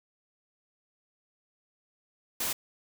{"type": "noise", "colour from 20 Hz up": "white", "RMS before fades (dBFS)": -31, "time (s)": [2.4, 2.53], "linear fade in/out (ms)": 5, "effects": []}